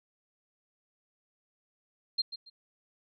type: tone with echo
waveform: sine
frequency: 4186 Hz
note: C8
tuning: in tune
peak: -25 dBFS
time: 2.18-2.22 s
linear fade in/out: 10 ms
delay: 140 ms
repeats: 2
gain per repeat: -12 dB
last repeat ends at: 2.5 s
effects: none